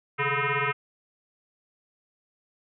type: tone with frequency modulation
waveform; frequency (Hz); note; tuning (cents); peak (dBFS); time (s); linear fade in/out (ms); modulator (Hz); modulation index
sine; 434.3; A4; -23; -23; 0.18-0.73; 20; 284; 7.5
effects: none